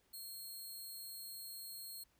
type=tone; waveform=10% pulse; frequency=4248 Hz; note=C8; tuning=25 cents sharp; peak=-40 dBFS; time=0.13-2.04 s; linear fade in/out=10 ms; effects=pink hiss -75 dBFS RMS until 2.19 s